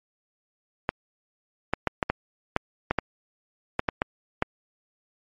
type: clicks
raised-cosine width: 0.5 ms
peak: -7 dBFS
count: 12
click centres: 0.891 / 1.736 / 1.873 / 2.028 / 2.1 / 2.564 / 2.91 / 2.987 / 3.794 / 3.888 / 4.019 / 4.424 s
effects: MP3 48 kbps